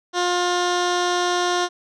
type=tone with low-pass filter; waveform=15% pulse; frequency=355 Hz; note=F4; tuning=28 cents sharp; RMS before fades=-21 dBFS; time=0.13-1.69 s; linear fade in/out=50 ms; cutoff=5300 Hz; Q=1.9; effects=none